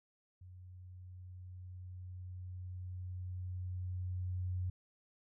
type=tone with level ramp; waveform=sine; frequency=91.1 Hz; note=F#2; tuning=26 cents flat; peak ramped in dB=-51 to -34 dBFS; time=0.41-4.7 s; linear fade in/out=5 ms; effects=none